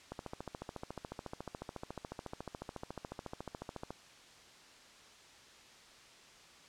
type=click train; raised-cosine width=1 ms; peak=-27 dBFS; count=54; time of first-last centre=0.12-3.906 s; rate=14 Hz; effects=white hiss -58 dBFS RMS until 6.68 s + low-pass 6000 Hz 12 dB/octave